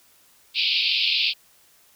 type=band-pass noise; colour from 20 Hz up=pink; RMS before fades=-22 dBFS; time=0.54-1.34 s; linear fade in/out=50 ms; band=2400 to 4800 Hz; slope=96 dB/octave; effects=white hiss -57 dBFS RMS until 1.95 s